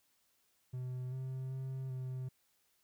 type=tone with pitch steps; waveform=triangle; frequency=126.8 / 130.8 / 132.1 / 129 Hz; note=B2 / C3 / C3 / C3; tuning=+46 / 0 / +17 / -24 cents; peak=-36 dBFS; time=0.73-2.29 s; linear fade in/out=10 ms; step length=390 ms; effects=white hiss -75 dBFS RMS until 2.83 s